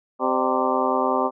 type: harmonic tone with a mistuned harmonic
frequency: 130 Hz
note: C3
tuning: 11 cents flat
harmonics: 2 / 3 / 4 / 5 / 6 / 7 / 8 / 9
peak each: -27 / -27 / -27 / -27 / -27 / -27 / -27 / -27 dBFS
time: 0.19-1.31 s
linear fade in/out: 50 ms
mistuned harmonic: 5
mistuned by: -120 cents
effects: none